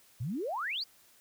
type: exponential sweep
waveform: sine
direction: up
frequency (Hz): 103.83 to 4978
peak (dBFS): -32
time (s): 0.2-0.84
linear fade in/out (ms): 10
effects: white hiss -62 dBFS RMS until 1.2 s